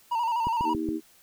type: tone with vibrato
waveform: triangle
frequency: 932.3 Hz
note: A#5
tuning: in tune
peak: -22 dBFS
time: 0.11-0.74 s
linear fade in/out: 10 ms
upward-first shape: square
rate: 12 Hz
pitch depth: 54 cents each way
type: click train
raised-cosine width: 3 ms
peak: -20 dBFS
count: 4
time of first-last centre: 0.47-0.888 s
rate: 7.17 Hz
type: harmonic tone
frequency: 79.4 Hz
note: D#2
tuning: 36 cents sharp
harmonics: 3 / 4 / 5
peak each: -35 / -28 / -36 dBFS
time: 0.63-1.01 s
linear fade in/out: 50 ms
effects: white hiss -58 dBFS RMS until 1.22 s